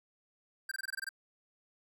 square tone bursts, 1573 Hz, G6, 6 cents sharp, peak -36 dBFS, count 9, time 0.69-1.091 s, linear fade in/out 5 ms, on 25 ms, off 22 ms, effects none

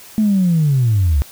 sine linear sweep, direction down, 220.9 to 64.3 Hz, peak -10 dBFS, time 0.18-1.22 s, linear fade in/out 0 ms, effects tanh soft clip ceiling -7 dBFS + white hiss -40 dBFS RMS until 1.31 s

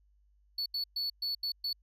triangle tone bursts at uneven times, 4435 Hz, C#8, in tune, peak -30 dBFS, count 6, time 0.58-0.66 / 0.74-0.84 / 0.96-1.1 / 1.22-1.35 / 1.43-1.52 / 1.64-1.73 s, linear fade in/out 5 ms, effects added 50 Hz sine -64 dBFS peak until 1.82 s

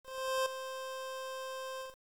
25% pulse tone with ADSR envelope, 524 Hz, C5, 2 cents sharp, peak -25 dBFS, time 0.03-1.96 s, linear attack 430 ms, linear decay 4 ms, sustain -11 dB, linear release 150 ms, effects low-pass 12000 Hz 12 dB/octave + 9-bit

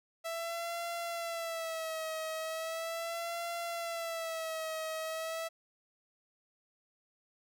sawtooth tone with vibrato, 659.3 Hz, E5, in tune, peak -32 dBFS, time 0.24-5.49 s, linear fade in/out 20 ms, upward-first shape sine, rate 0.38 Hz, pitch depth 62 cents each way, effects none

